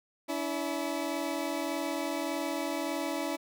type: tone pair together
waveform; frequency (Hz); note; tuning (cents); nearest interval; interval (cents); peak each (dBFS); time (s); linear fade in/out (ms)
20% pulse; 285.1 / 326.8; C#4 / E4; +49 / -15; major second; 236; -29 / -29; 0.28-3.37; 20
effects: none